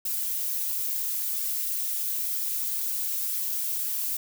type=noise with flanger; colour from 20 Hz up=violet; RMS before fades=-29 dBFS; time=0.05-4.17 s; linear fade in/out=5 ms; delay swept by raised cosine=2 to 5.5 ms; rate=2.2 Hz; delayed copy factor=-0.7; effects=none